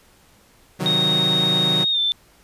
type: chord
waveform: sawtooth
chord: C diminished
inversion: none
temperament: equal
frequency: 130.81 / 155.56 / 185 Hz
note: C3 / Eb3 / Gb3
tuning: 0 / 0 / 0 cents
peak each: -26 / -22 / -21 dBFS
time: 0.79-1.85 s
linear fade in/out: 20 ms
type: tone with pitch glide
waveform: sine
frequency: 3729 to 3546 Hz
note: A#7 to A7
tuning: 0 to +13 cents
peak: -17 dBFS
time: 0.86-2.12 s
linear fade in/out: 0 ms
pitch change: -87 cents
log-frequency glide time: 1.91-1.99 s
effects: pink hiss -54 dBFS RMS until 2.43 s + resampled to 32000 Hz